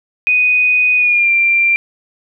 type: tone with pitch glide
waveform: sine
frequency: 2489 to 2370 Hz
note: D#7 to D7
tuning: 0 to +15 cents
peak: -9 dBFS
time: 0.27-1.76 s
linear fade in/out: 0 ms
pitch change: -85 cents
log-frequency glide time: 0.96-1.31 s
effects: none